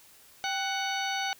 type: harmonic tone with a mistuned harmonic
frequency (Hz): 743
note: F#5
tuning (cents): +7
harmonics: 1 / 2 / 3 / 4 / 5 / 6 / 8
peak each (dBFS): -32 / -35 / -37 / -38 / -39 / -40 / -41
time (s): 0.44-1.33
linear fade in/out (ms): 0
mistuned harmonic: 1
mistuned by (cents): +93
effects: white hiss -56 dBFS RMS until 1.39 s